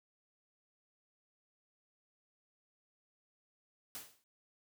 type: noise with exponential decay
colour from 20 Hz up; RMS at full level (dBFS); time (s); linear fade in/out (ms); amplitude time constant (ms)
white; -42; 3.95-4.24; 1; 62
effects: high-pass 60 Hz 12 dB/octave